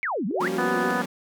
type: exponential two-way sweep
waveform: sine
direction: down then up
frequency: 2349 to 174.1 to 2090 Hz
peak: -24 dBFS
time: 0.03-0.48 s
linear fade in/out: 0 ms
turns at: 0.26 s
type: tone with vibrato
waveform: sine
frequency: 370 Hz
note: F#4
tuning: in tune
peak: -27 dBFS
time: 0.31-0.91 s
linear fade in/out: 2 ms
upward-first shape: sine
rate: 5.7 Hz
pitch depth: 55 cents each way
type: chord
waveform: sawtooth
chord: G half-diminished seventh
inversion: third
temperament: equal with one note detuned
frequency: 174.61 / 196 / 233.8 / 277.2 Hz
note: F3 / G3 / Bb3 / Db4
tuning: 0 / 0 / +5 / 0 cents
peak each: -30 dBFS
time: 0.4-1.06 s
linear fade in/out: 10 ms
type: harmonic tone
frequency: 247.7 Hz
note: B3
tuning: 5 cents sharp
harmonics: 1 / 2 / 3 / 4 / 5 / 6 / 7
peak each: -31 / -31 / -31 / -31 / -31 / -31 / -31 dBFS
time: 0.58-1.02 s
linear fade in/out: 5 ms
effects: none